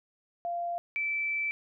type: tone pair in turn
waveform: sine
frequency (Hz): 692 / 2322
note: F5 / D7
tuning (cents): -16 / -20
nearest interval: octave + major sixth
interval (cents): 2096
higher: second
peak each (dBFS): -30 / -28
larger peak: second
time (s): 0.45-0.78 / 0.96-1.51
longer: second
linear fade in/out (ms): 0
effects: none